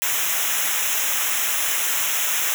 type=noise with comb filter; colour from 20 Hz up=white; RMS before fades=-22 dBFS; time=0.02-2.54 s; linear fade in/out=0 ms; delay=0.22 ms; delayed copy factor=-0.95; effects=none